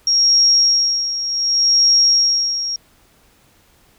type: tone with tremolo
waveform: sine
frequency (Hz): 5588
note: F8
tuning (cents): 0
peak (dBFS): -9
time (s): 0.07-2.76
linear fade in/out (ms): 2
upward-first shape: sine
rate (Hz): 0.67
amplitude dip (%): 70
effects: pink hiss -54 dBFS RMS until 3.98 s